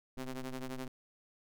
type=ring-modulated tone; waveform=sawtooth; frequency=130.81 Hz; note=C3; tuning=in tune; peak=-32 dBFS; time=0.17-0.88 s; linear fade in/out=5 ms; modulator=125 Hz; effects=none